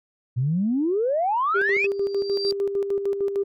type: exponential sweep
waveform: sine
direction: up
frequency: 116.54 to 2656 Hz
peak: -19 dBFS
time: 0.36-1.87 s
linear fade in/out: 20 ms
type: tone with tremolo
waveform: sine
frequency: 398.1 Hz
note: G4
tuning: 27 cents sharp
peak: -19 dBFS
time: 1.54-3.44 s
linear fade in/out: 20 ms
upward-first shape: square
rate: 6.6 Hz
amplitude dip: 55%
type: tone with exponential growth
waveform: sine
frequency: 4699 Hz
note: D8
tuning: in tune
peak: -22 dBFS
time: 1.77-2.51 s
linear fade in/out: 0 ms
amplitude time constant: 160 ms
effects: tanh soft clip ceiling -13 dBFS